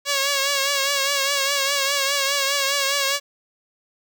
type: tone with vibrato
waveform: 5% pulse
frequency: 556 Hz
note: C#5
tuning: 5 cents sharp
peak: -8 dBFS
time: 0.05-3.2 s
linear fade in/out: 50 ms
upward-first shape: triangle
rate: 4.9 Hz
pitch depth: 56 cents each way
effects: none